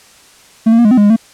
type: tone with pitch steps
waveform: triangle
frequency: 223.4 / 229.4 / 237.7 / 209.8 / 255.9 / 206.4 / 205.2 / 225.1 Hz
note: A3 / A#3 / A#3 / G#3 / C4 / G#3 / G#3 / A3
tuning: +27 / -28 / +34 / +18 / -38 / -10 / -21 / +40 cents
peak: -3 dBFS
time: 0.66-1.164 s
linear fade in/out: 10 ms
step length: 63 ms
effects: white hiss -43 dBFS RMS until 1.33 s + low-pass 9000 Hz 12 dB/octave